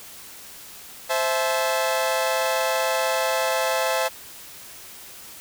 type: chord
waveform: sawtooth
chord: A minor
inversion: first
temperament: equal with one note detuned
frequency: 523.3 / 659.3 / 863.4 Hz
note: C5 / E5 / A5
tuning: 0 / 0 / -33 cents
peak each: -21 / -21 / -23 dBFS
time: 1.09-4.09 s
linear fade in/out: 20 ms
effects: white hiss -42 dBFS RMS until 5.4 s